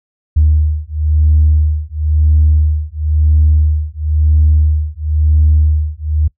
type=beating tone pair; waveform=sine; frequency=76 / 76.98 Hz; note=D#2 / D#2; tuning=-40 / -18 cents; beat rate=0.98 Hz; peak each=-11 dBFS; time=0.36-6.28 s; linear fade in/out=10 ms; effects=noise-tail reverb RT60 0.1 s tail -22 dB re dry + tanh soft clip ceiling -1 dBFS